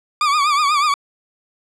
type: tone with vibrato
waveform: 40% pulse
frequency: 1174.7 Hz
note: D6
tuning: in tune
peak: -13 dBFS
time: 0.21-0.94 s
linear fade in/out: 2 ms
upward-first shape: triangle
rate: 8.2 Hz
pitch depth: 110 cents each way
effects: low-pass 7000 Hz 12 dB/octave